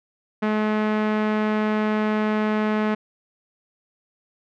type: tone with low-pass filter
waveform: sawtooth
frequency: 213.9 Hz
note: A3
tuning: 49 cents flat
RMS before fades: -22 dBFS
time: 0.42-2.95 s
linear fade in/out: 10 ms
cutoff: 2000 Hz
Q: 1.1
effects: none